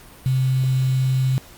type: tone with quantisation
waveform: sine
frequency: 130.6 Hz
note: C3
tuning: 3 cents flat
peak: -16 dBFS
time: 0.26-1.38 s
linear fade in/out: 0 ms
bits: 6
effects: pink hiss -45 dBFS RMS until 1.57 s + Opus 48 kbps